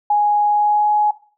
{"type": "tone with pitch glide", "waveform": "sine", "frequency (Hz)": [830.6, 839.3], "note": ["G#5", "G#5"], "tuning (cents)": [0, 18], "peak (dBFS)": -12, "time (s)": [0.1, 1.11], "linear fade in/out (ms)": 5, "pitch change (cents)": 18, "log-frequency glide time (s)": [0.47, 0.91], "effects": ["noise-tail reverb RT60 0.4 s tail -17 dB re dry"]}